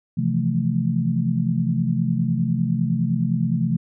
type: chord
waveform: sine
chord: F major seventh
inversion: second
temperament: equal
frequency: 130.81 / 164.81 / 174.61 / 220 Hz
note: C3 / E3 / F3 / A3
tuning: 0 / 0 / 0 / 0 cents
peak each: -24 dBFS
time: 0.17-3.77 s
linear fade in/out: 10 ms
effects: none